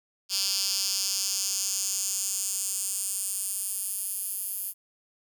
10% pulse tone with high-pass filter sweep, 195.1 Hz, G3, 8 cents flat, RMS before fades -30 dBFS, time 0.29-4.74 s, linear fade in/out 50 ms, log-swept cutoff 4700 to 12000 Hz, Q 2.5, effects none

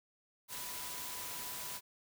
sine tone in noise, 990 Hz, B5, 4 cents sharp, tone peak -52 dBFS, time 0.48-1.81 s, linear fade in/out 50 ms, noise white, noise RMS -43 dBFS, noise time 0.48-1.81 s, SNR -12 dB, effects none

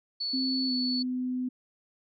sine tone, 4435 Hz, C#8, in tune, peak -29 dBFS, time 0.2-1.03 s, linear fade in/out 10 ms
sine tone with pitch glide, 261.6 to 252.7 Hz, C4 to B3, 0 to +40 cents, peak -28 dBFS, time 0.33-1.49 s, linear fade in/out 10 ms, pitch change -60 cents, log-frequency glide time 0.67-0.73 s
effects none

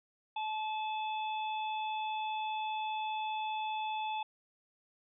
harmonic tone, 865 Hz, A5, 30 cents flat, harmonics 1 / 3 / 4, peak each -34 / -44 / -46 dBFS, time 0.36-4.23 s, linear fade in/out 5 ms, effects none

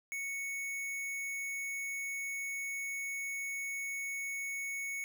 square tone, 2217 Hz, C#7, in tune, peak -37 dBFS, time 0.12-5.04 s, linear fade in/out 0 ms, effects none

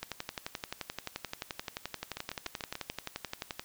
two click trains, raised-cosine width 0.2 ms, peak -18 / -20 dBFS, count 42 / 6, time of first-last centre 0.03-3.595 / 2.17-2.9 s, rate 11.5 / 6.85 Hz, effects white hiss -56 dBFS RMS until 3.64 s

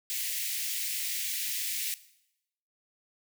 white high-pass noise, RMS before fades -33 dBFS, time 0.1-1.94 s, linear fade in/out 0 ms, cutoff 1900 Hz, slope 48 dB/octave, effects noise-tail reverb RT60 0.8 s tail -17 dB re dry

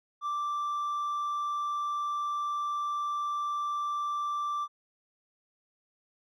sine tone with hard clipping, 1174 Hz, D6, 1 cent flat, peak -30 dBFS, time 0.21-4.68 s, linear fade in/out 50 ms, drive 2 dB, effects none

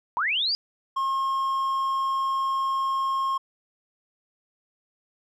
sine linear sweep, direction up, 880 to 4978 Hz, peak -22 dBFS, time 0.17-0.55 s, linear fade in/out 0 ms
triangle tone, 1075 Hz, C6, 47 cents sharp, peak -21 dBFS, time 0.96-3.38 s, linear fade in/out 10 ms
effects none

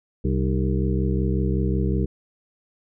harmonic tone with a mistuned harmonic, 65.41 Hz, C2, in tune, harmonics 1 / 2 / 3 / 5 / 6 / 7, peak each -23 / -25 / -26 / -30 / -30 / -34 dBFS, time 0.24-2.06 s, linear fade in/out 10 ms, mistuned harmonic 5, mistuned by -94 cents, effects none

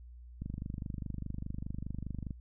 click train, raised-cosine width 5 ms, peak -26 dBFS, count 48, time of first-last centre 0.42-2.308 s, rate 24.9 Hz, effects added 60 Hz sine -48 dBFS peak until 2.4 s

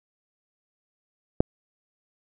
click, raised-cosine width 2 ms, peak -4 dBFS, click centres 1.405 s, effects none

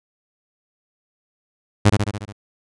sawtooth tone with echo, 103.83 Hz, G#2, in tune, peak -5 dBFS, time 1.85-1.9 s, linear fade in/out 10 ms, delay 71 ms, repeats 6, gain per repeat -4 dB, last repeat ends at 2.326 s, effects resampled to 22050 Hz

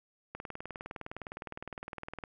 click train, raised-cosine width 0.5 ms, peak -25 dBFS, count 38, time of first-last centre 0.35-2.238 s, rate 19.6 Hz, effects none

